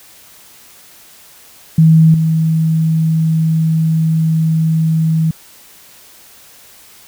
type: tone with level steps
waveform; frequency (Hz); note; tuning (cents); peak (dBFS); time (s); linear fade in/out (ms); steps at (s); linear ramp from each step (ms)
sine; 160.5; E3; -46; -4 / -10; 1.78-5.31; 5; 2.14; 2
effects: white hiss -42 dBFS RMS until 7.07 s